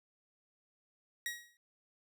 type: tone with exponential decay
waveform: sawtooth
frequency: 1900 Hz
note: A#6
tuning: 33 cents sharp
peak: -30 dBFS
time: 1.26-1.57 s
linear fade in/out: 1 ms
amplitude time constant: 67 ms
effects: none